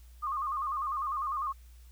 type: tone with vibrato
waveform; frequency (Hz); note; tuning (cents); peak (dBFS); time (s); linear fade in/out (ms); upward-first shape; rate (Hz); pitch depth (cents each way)
sine; 1149; D6; -38; -30; 0.22-1.53; 20; square; 10; 95
effects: added 60 Hz sine -50 dBFS peak until 1.91 s + white hiss -65 dBFS RMS until 1.91 s